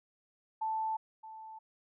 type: tone with echo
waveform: sine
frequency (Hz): 880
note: A5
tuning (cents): 0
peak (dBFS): -31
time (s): 0.61-0.97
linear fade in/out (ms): 10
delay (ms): 620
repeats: 1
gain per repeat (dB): -14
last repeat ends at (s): 1.59
effects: none